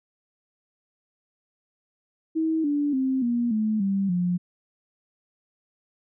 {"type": "tone with pitch steps", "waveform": "sine", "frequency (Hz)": [320.2, 290.3, 263.1, 238.5, 216.2, 195.97, 177.64], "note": ["D#4", "D4", "C4", "A#3", "A3", "G3", "F3"], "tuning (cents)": [50, -20, 10, 40, -30, 0, 30], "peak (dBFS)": -21, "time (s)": [2.35, 4.38], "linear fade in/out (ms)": 20, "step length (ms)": 290, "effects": []}